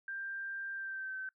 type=tone with pitch glide; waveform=sine; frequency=1585 to 1538.1 Hz; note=G6 to G6; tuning=+19 to -33 cents; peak=-38 dBFS; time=0.08-1.29 s; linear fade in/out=2 ms; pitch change=-52 cents; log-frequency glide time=0.73-1.17 s; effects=noise-tail reverb RT60 0.1 s tail -23 dB re dry